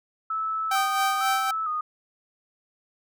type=tone with vibrato; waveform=sine; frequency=1271 Hz; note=D#6; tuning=36 cents sharp; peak=-25 dBFS; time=0.3-1.81 s; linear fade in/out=5 ms; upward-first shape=square; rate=1.1 Hz; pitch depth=49 cents each way
type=tone with tremolo; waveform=sawtooth; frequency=777 Hz; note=G5; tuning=16 cents flat; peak=-18 dBFS; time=0.71-1.51 s; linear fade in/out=5 ms; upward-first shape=sine; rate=3.8 Hz; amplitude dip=50%
effects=none